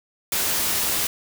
white noise, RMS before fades -23 dBFS, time 0.32-1.07 s, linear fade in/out 2 ms, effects none

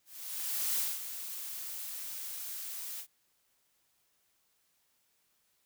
blue noise with ADSR envelope, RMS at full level -31 dBFS, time 0.05-3.07 s, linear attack 730 ms, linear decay 210 ms, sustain -10 dB, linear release 78 ms, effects white hiss -74 dBFS RMS until 5.65 s

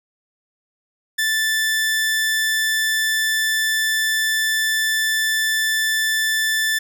sawtooth tone, 1760 Hz, A6, in tune, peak -14 dBFS, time 1.18-6.79 s, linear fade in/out 10 ms, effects none

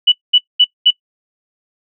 sine tone bursts, 2960 Hz, F#7, in tune, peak -5 dBFS, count 4, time 0.07-0.908 s, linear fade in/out 10 ms, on 52 ms, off 210 ms, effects noise-tail reverb RT60 0.1 s tail -21 dB re dry

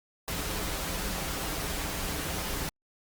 pink noise with comb filter, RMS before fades -33 dBFS, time 0.28-2.69 s, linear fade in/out 0 ms, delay 8.4 ms, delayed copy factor -0.55, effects Opus 48 kbps

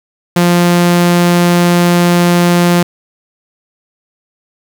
sawtooth tone, 174.61 Hz, F3, in tune, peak -3 dBFS, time 0.36-2.83 s, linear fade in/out 5 ms, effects 7-bit

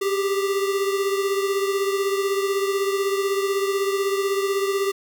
square beating tone pair, 392 / 408 Hz, G4 / G#4, 0 / -31 cents, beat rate 16 Hz, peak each -22 / -29 dBFS, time 0.01-4.92 s, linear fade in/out 10 ms, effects none

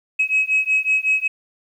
sine beating tone pair, 2553 / 2558.4 Hz, D#7 / D#7, +44 / +48 cents, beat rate 5.4 Hz, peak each -18 dBFS, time 0.19-1.28 s, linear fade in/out 10 ms, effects tanh soft clip ceiling -10 dBFS + 9-bit

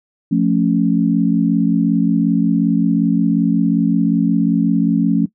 sine chord, F augmented, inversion none, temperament equal, 174.61 / 220 / 277.2 Hz, F3 / A3 / C#4, 0 / 0 / 0 cents, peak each -16 dBFS, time 0.31-5.26 s, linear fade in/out 10 ms, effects noise-tail reverb RT60 0.1 s tail -19 dB re dry

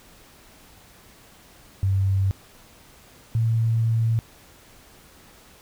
sine tone pair in turn, 96.7 / 113.6 Hz, G2 / A#2, -23 / -44 cents, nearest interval minor third, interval 279 cents, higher second, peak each -18 dBFS, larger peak neither, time 1.83-2.31 / 3.35-4.19 s, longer second, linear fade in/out 0 ms, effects pink hiss -51 dBFS RMS until 5.61 s

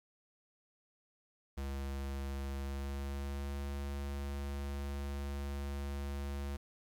square tone with pitch glide, 68.7 to 70.18 Hz, C#2 to C#2, -15 to +22 cents, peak -38 dBFS, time 1.57-6.57 s, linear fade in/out 10 ms, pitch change +37 cents, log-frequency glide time 2.57-3.55 s, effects 11-bit

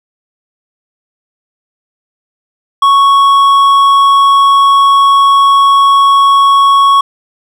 triangle tone with hard clipping, 1108.7 Hz, C#6, in tune, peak -5 dBFS, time 2.82-7.01 s, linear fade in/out 5 ms, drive 9 dB, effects none

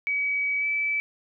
sine tone with pitch glide, 2274 to 2307 Hz, C#7 to D7, +44 to -31 cents, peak -23 dBFS, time 0.07-1 s, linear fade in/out 0 ms, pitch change +25 cents, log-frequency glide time 0.59-0.65 s, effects none

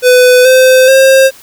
square tone with pitch steps, 500 / 516.1 / 532.8 Hz, B4 / C5 / C5, +21 / -24 / +31 cents, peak -3 dBFS, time 0.02-1.31 s, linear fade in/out 50 ms, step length 430 ms, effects white hiss -37 dBFS RMS until 1.42 s

